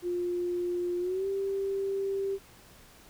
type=tone with pitch glide; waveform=sine; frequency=353.1 to 391.8 Hz; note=F4 to G4; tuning=+19 to -1 cents; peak=-28 dBFS; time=0.02-2.39 s; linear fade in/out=50 ms; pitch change=+180 cents; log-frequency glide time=1-1.27 s; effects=pink hiss -55 dBFS RMS until 3.09 s